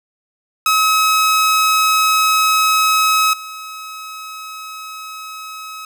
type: tone with level steps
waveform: sawtooth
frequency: 1280 Hz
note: D#6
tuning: 49 cents sharp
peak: -8 / -25 dBFS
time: 0.66-5.85 s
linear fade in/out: 2 ms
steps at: 3.33 s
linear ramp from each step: 5 ms
effects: none